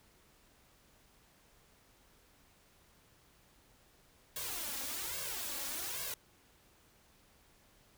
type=noise with flanger; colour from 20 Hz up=white; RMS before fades=-40 dBFS; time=4.36-6.14 s; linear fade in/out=2 ms; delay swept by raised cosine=1.8 to 3.7 ms; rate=1.2 Hz; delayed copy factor=+0.9; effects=pink hiss -66 dBFS RMS until 7.97 s